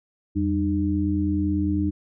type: tone cluster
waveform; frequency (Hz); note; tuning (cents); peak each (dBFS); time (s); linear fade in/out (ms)
sine; 84.7 / 193 / 302.7; E2 / G3 / D#4; +48 / -27 / -48; -25 / -27 / -23; 0.35-1.91; 20
effects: none